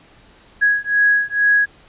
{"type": "beating tone pair", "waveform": "sine", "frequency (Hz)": [1661.2, 1663.4], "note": ["G#6", "G#6"], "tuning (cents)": [0, 2], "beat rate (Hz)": 2.2, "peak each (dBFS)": -16, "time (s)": [0.61, 1.66], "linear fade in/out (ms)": 20, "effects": ["pink hiss -49 dBFS RMS until 1.88 s", "resampled to 8000 Hz"]}